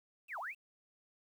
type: linear two-way sweep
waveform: sine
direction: down then up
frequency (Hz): 2794 to 626 to 2794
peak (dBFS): -39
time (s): 0.28-0.55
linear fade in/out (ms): 50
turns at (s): 0.39
effects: 11-bit